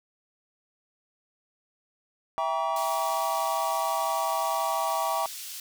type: chord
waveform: triangle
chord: E diminished seventh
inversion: none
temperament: just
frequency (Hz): 659.3 / 791.1 / 949.3 / 1139.2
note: E5 / G5 / Bb5 / Db6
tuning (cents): 0 / +16 / +31 / +47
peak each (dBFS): -29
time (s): 2.38-5.26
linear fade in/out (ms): 0
type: high-pass noise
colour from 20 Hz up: pink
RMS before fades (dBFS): -39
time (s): 2.76-5.6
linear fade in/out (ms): 2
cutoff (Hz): 4000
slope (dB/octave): 12
effects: none